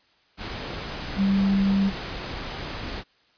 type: tone in noise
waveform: sine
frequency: 196 Hz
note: G3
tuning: in tune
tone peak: -18 dBFS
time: 1.16-1.92 s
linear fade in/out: 50 ms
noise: pink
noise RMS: -33 dBFS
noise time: 0.37-3.04 s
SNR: +12 dB
effects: white hiss -62 dBFS RMS until 3.37 s + resampled to 11025 Hz

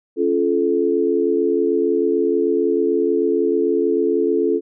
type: chord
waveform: sine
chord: Db augmented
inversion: none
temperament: just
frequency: 277.2 / 346.5 / 433.1 Hz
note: Db4 / F4 / A4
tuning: 0 / -14 / -27 cents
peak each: -22 / -19 / -18 dBFS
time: 0.16-4.61 s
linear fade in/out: 50 ms
effects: none

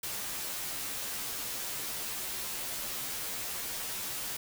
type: noise with comb filter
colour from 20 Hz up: white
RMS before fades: -37 dBFS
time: 0.03-4.37 s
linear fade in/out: 5 ms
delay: 12 ms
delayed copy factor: -1
effects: none

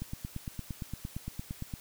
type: click train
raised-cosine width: 5 ms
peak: -24 dBFS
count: 16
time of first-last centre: 0.02-1.738 s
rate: 8.73 Hz
effects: white hiss -52 dBFS RMS until 1.8 s

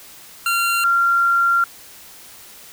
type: tone pair in turn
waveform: 25% pulse / sine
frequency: 1381 / 1381 Hz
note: F6 / F6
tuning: -20 / -20 cents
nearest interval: unison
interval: 0 cents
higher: neither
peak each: -13 dBFS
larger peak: neither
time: 0.46-0.84 / 0.84-1.64 s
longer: second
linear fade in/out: 2 ms
effects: white hiss -42 dBFS RMS until 2.72 s

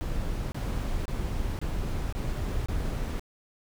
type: noise bursts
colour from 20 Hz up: brown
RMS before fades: -30 dBFS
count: 6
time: 0.01-3.195 s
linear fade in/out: 0 ms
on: 510 ms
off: 25 ms
effects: none

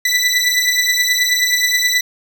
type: beating tone pair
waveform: 20% pulse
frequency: 1975.5 / 1984.9 Hz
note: B6 / B6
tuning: 0 / +8 cents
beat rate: 9.4 Hz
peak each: -11 dBFS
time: 0.05-2.01 s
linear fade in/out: 5 ms
effects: none

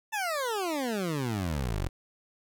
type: exponential sweep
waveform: 20% pulse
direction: down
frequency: 900 to 41.25 Hz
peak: -24 dBFS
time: 0.12-1.89 s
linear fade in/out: 20 ms
effects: none

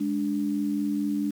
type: tone pair together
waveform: sine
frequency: 207.7 / 292.1 Hz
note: G#3 / D4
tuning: 0 / -9 cents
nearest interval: tritone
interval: 591 cents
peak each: -28 / -26 dBFS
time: 0-1.31 s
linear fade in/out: 10 ms
effects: 8-bit

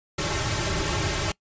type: noise with comb filter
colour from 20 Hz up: pink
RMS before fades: -26 dBFS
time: 0.18-1.32 s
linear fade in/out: 5 ms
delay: 4.1 ms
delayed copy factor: -1
effects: noise-tail reverb RT60 0.1 s tail -23 dB re dry + resampled to 16000 Hz

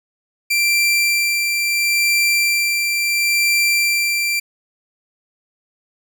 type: tone with tremolo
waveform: sawtooth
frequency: 2356 Hz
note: D7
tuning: 5 cents sharp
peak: -10 dBFS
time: 0.5-4.4 s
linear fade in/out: 10 ms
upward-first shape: sine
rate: 0.73 Hz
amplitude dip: 35%
effects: none

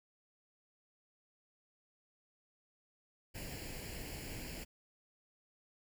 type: noise with comb filter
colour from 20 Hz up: pink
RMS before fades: -45 dBFS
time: 3.34-4.65 s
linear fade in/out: 20 ms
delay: 0.41 ms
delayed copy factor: +0.7
effects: none

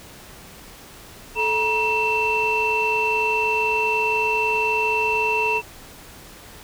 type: tone cluster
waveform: sine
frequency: 436.9 / 952 / 2678 Hz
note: A4 / A#5 / E7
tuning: -12 / +36 / +27 cents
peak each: -24 / -22 / -20 dBFS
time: 1.35-5.62 s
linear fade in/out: 50 ms
effects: tanh soft clip ceiling -12 dBFS + pink hiss -43 dBFS RMS until 6.63 s

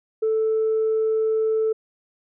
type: tone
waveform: sine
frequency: 440 Hz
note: A4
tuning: in tune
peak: -17 dBFS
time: 0.22-1.73 s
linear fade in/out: 10 ms
effects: tanh soft clip ceiling -15 dBFS

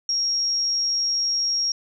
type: tone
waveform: sine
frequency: 5588 Hz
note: F8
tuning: in tune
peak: -20 dBFS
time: 0.09-1.72 s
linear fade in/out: 2 ms
effects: none

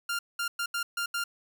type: tone bursts at uneven times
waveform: sawtooth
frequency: 1396.9 Hz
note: F6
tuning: in tune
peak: -25 dBFS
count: 6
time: 0.09-0.19 / 0.39-0.48 / 0.59-0.66 / 0.74-0.83 / 0.97-1.06 / 1.14-1.24 s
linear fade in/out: 5 ms
effects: none

